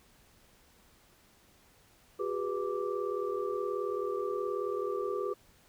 sine tone cluster, 368.3 / 407 / 491.8 / 1171 Hz, F#4 / G#4 / B4 / D6, -8 / -35 / -7 / -5 cents, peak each -37 / -34 / -37 / -40 dBFS, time 2.19-5.34 s, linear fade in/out 10 ms, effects pink hiss -63 dBFS RMS until 5.68 s

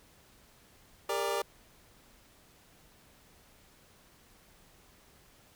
25% pulse chord, G minor, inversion none, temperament equal with one note detuned, 402.1 / 466.2 / 587.3 Hz, G4 / Bb4 / D5, +44 / 0 / 0 cents, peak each -31 dBFS, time 1.09-1.42 s, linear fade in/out 5 ms, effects pink hiss -61 dBFS RMS until 5.55 s

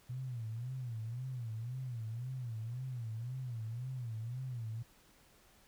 sine tone with vibrato, 120.2 Hz, B2, 46 cents flat, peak -38 dBFS, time 0.09-4.83 s, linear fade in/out 10 ms, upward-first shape sine, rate 1.9 Hz, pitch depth 150 cents each way, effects pink hiss -65 dBFS RMS until 5.67 s

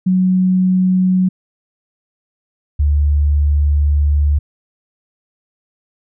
sine tone pair in turn, 185 / 73.04 Hz, F#3 / D2, 0 / -9 cents, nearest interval octave + major third, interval 1609 cents, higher first, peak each -10 dBFS, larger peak neither, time 0.06-1.29 / 2.79-4.39 s, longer second, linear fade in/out 10 ms, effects none

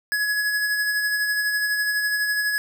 square tone with tremolo, 1685 Hz, G#6, 25 cents sharp, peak -20 dBFS, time 0.12-2.58 s, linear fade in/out 0 ms, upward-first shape sine, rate 12 Hz, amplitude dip 35%, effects none

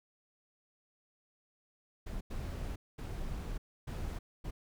brown noise bursts at uneven times, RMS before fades -39 dBFS, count 5, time 2.06-2.21 / 2.3-2.76 / 2.98-3.58 / 3.87-4.19 / 4.44-4.51 s, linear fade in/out 10 ms, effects none

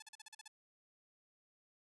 5% pulse tone bursts, 866 Hz, A5, 28 cents flat, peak -39 dBFS, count 8, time 0-0.479 s, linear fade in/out 5 ms, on 24 ms, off 41 ms, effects resampled to 24000 Hz

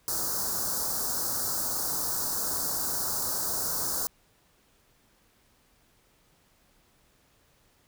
white band-stop noise, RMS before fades -30 dBFS, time 0.08-4.07 s, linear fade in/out 0 ms, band 1500 to 4500 Hz, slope 48 dB/octave, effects pink hiss -65 dBFS RMS until 7.87 s

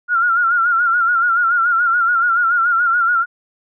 sine tone with vibrato, 1396.9 Hz, F6, in tune, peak -12 dBFS, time 0.08-3.26 s, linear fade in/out 50 ms, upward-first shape sine, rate 7 Hz, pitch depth 75 cents each way, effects none

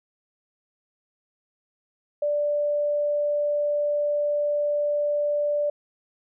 sine tone, 587 Hz, D5, 1 cent flat, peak -21 dBFS, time 2.22-5.7 s, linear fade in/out 5 ms, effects none

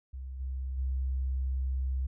sine tone with level steps, 65.4 Hz, C2, in tune, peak -37 / -32 / -28 dBFS, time 0.13-2.07 s, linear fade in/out 10 ms, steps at 0.39 / 0.77 s, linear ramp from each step 20 ms, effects none

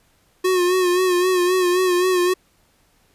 square tone with vibrato, 363.1 Hz, F#4, 33 cents flat, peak -16 dBFS, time 0.44-2.34 s, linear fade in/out 10 ms, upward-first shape sine, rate 3.8 Hz, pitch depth 50 cents each way, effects pink hiss -60 dBFS RMS until 3.14 s + resampled to 32000 Hz

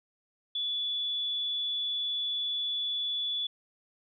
sine tone, 3439 Hz, A7, 40 cents flat, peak -29 dBFS, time 0.55-3.47 s, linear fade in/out 5 ms, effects none

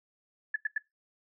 sine tone bursts, 1724 Hz, A6, 36 cents flat, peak -25 dBFS, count 3, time 0.54-0.78 s, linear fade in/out 5 ms, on 20 ms, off 90 ms, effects noise-tail reverb RT60 0.2 s tail -22 dB re dry

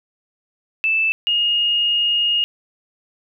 sine tone pair in turn, 2637 / 2855 Hz, E7 / F7, 0 / +37 cents, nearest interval minor second, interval 137 cents, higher second, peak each -15 dBFS, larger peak neither, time 0.84-1.12 / 1.27-2.44 s, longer second, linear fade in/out 0 ms, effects none

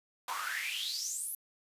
pink noise with high-pass filter sweep, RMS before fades -37 dBFS, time 0.28-1.35 s, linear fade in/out 2 ms, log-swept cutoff 920 to 12000 Hz, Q 8.2, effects resampled to 32000 Hz

